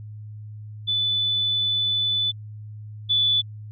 sine tone pair in turn, 3490 / 3470 Hz, A7 / A7, -15 / -25 cents, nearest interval unison, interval 10 cents, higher first, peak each -20 / -17 dBFS, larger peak second, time 0.87-2.32 / 3.09-3.42 s, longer first, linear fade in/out 20 ms, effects added 106 Hz sine -35 dBFS peak until 3.71 s

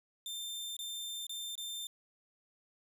sawtooth tone with dropouts, 3585 Hz, A7, 32 cents sharp, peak -36 dBFS, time 0.26-1.87 s, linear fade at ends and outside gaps 2 ms, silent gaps 0.767-0.79 / 1.268-1.294 / 1.554-1.578 s, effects none

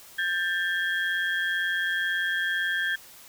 sine tone cluster, 1586 / 1764 / 3269 Hz, G6 / A6 / G#7, +20 / +4 / -28 cents, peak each -27 / -28 / -34 dBFS, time 0.18-2.96 s, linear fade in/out 10 ms, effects white hiss -49 dBFS RMS until 3.28 s

